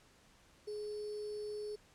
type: tone with sample-and-hold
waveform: sine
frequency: 419.5 Hz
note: G#4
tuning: 17 cents sharp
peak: -39 dBFS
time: 0.67-1.76 s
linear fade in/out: 10 ms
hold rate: 4900 Hz
effects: pink hiss -65 dBFS RMS until 1.94 s + low-pass 9000 Hz 12 dB/octave